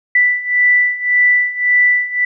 sine beating tone pair, 1975.5 / 1977.3 Hz, B6 / B6, 0 / +2 cents, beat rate 1.8 Hz, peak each -15 / -12 dBFS, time 0.15-2.25 s, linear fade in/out 5 ms, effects none

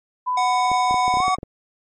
sine tone with pitch glide, 1000 to 1135.5 Hz, B5 to C#6, +21 to +41 cents, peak -19 dBFS, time 0.26-1.36 s, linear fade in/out 20 ms, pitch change +220 cents, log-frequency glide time 1.18-1.24 s
square tone, 740 Hz, F#5, in tune, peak -20 dBFS, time 0.37-1.35 s, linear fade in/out 5 ms
clicks, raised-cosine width 2 ms, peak -18 dBFS, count 10, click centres 0.716 / 0.91 / 0.943 / 1.08 / 1.14 / 1.171 / 1.203 / 1.281 / 1.385 / 1.431 s
effects MP3 32 kbps

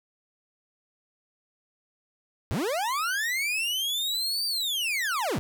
40% pulse linear two-way sweep, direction up then down, 66.2 to 4699 to 66.2 Hz, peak -25 dBFS, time 2.51-5.39 s, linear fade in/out 0 ms, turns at 4.46 s, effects none

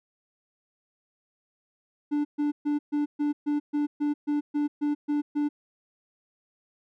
triangle tone bursts, 293.7 Hz, D4, in tune, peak -21 dBFS, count 13, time 2.11-5.49 s, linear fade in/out 20 ms, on 140 ms, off 130 ms, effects none

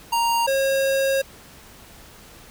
square tone pair in turn, 932.3 / 541.7 Hz, A#5 / C#5, 0 / -40 cents, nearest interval major sixth, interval 940 cents, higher first, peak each -19 dBFS, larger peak neither, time 0.12-0.47 / 0.47-1.22 s, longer second, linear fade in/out 10 ms, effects pink hiss -46 dBFS RMS until 2.5 s

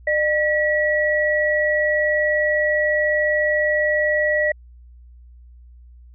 sine tone pair together, 603.5 / 1931 Hz, D5 / B6, +47 / -39 cents, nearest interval octave + minor sixth, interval 2014 cents, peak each -19 dBFS, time 0.07-4.52 s, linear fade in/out 5 ms, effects added 60 Hz sine -42 dBFS peak until 6.14 s

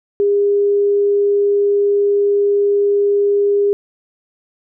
sine tone, 405.4 Hz, G#4, 42 cents flat, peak -11 dBFS, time 0.2-3.73 s, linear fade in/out 0 ms, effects none

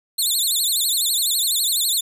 15% pulse tone with vibrato, 3894 Hz, B7, 25 cents flat, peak -11 dBFS, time 0.18-2.01 s, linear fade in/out 10 ms, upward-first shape sine, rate 12 Hz, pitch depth 210 cents each way, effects resampled to 32000 Hz + 8-bit

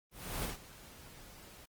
pink noise with ADSR envelope, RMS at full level -36 dBFS, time 0.11-1.66 s, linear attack 320 ms, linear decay 140 ms, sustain -18 dB, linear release 17 ms, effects Opus 24 kbps

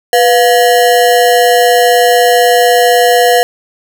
square ring-modulated tone, 599 Hz, D5, 34 cents sharp, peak -3 dBFS, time 0.13-3.43 s, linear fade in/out 0 ms, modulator 108 Hz, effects none

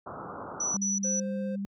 white low-pass noise, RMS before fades -40 dBFS, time 0.06-0.77 s, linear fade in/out 5 ms, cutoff 1400 Hz, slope 96 dB/octave
sine tone bursts, 5920 Hz, F#8, in tune, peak -27 dBFS, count 3, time 0.6-1.2 s, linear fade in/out 5 ms, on 170 ms, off 45 ms
sine tone with vibrato, 198.5 Hz, G3, 22 cents sharp, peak -30 dBFS, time 0.74-1.65 s, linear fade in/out 0 ms, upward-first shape square, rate 17 Hz, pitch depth 9 cents each way
triangle tone, 523.3 Hz, C5, in tune, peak -33 dBFS, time 1.04-1.56 s, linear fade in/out 10 ms
effects high-pass 100 Hz 12 dB/octave

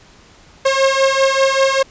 sawtooth beating tone pair, 536 / 541.1 Hz, C5 / C#5, +42 / -42 cents, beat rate 5.1 Hz, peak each -11 dBFS, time 0.65-1.83 s, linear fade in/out 10 ms, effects pink hiss -46 dBFS RMS until 1.9 s + resampled to 16000 Hz

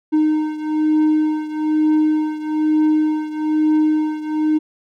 triangle beating tone pair, 307.9 / 309 Hz, D#4 / D#4, -18 / -12 cents, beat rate 1.1 Hz, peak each -14 / -18 dBFS, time 0.12-4.59 s, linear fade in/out 20 ms, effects none

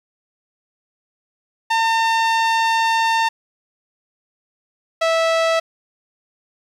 sawtooth tone pair in turn, 905 / 655.1 Hz, A5 / E5, +48 / -11 cents, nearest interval tritone, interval 559 cents, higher first, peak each -11 dBFS, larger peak neither, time 1.7-3.29 / 5.01-5.6 s, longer first, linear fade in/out 10 ms, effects low-pass 5000 Hz 12 dB/octave + 8-bit

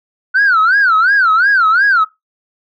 sine tone with vibrato, 1454 Hz, F#6, 31 cents flat, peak -6 dBFS, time 0.34-2.05 s, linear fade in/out 20 ms, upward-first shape sine, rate 2.8 Hz, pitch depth 230 cents each way, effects noise-tail reverb RT60 0.2 s tail -21 dB re dry + tanh soft clip ceiling -5 dBFS

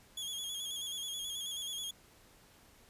sawtooth tone with vibrato, 3322 Hz, G#7, in tune, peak -35 dBFS, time 0.17-1.91 s, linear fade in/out 5 ms, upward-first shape square, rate 9.3 Hz, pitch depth 41 cents each way, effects pink hiss -62 dBFS RMS until 2.89 s + resampled to 32000 Hz

